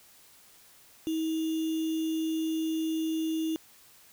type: tone with sample-and-hold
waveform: sine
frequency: 320 Hz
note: D#4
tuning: 49 cents sharp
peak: -27 dBFS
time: 1.07-3.56 s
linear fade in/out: 0 ms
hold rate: 3150 Hz
effects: white hiss -57 dBFS RMS until 4.12 s